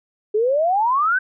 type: exponential sweep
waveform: sine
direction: up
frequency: 410 to 1568 Hz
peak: -15 dBFS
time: 0.34-1.19 s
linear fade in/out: 10 ms
effects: none